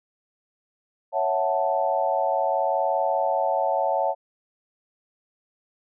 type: chord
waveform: sine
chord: F# minor seventh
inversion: second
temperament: equal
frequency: 554.4 / 659.3 / 740 / 880 Hz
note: C#5 / E5 / F#5 / A5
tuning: 0 / 0 / 0 / 0 cents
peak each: -26 dBFS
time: 1.12-4.15 s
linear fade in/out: 50 ms
effects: none